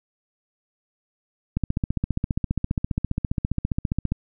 click train, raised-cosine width 5 ms, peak -10 dBFS, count 39, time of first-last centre 1.57-4.12 s, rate 14.9 Hz, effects none

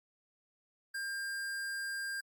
square tone, 1600 Hz, G6, 35 cents sharp, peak -37 dBFS, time 0.94-2.21 s, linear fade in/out 10 ms, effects Opus 48 kbps

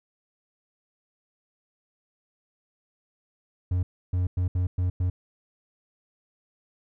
triangle tone bursts at uneven times, 90.4 Hz, F#2, 40 cents flat, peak -20 dBFS, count 6, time 3.71-3.83 / 4.13-4.27 / 4.37-4.48 / 4.55-4.67 / 4.78-4.9 / 5-5.1 s, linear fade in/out 5 ms, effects none

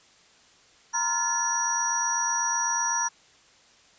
sine tone cluster, 937 / 1025 / 1391 / 1728 / 5790 Hz, A#5 / C6 / F6 / A6 / F#8, +9 / -36 / -7 / -32 / -38 cents, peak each -29 / -33 / -35 / -34 / -26 dBFS, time 0.93-3.09 s, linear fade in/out 20 ms, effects white hiss -57 dBFS RMS until 3.98 s + resampled to 16000 Hz

